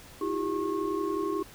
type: tone cluster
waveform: sine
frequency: 321.4 / 352.6 / 397.4 / 1088 Hz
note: E4 / F4 / G4 / C#6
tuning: -44 / +17 / +24 / -33 cents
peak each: -32 / -35 / -31 / -35 dBFS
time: 0.21-1.43 s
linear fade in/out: 5 ms
effects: pink hiss -50 dBFS RMS until 1.54 s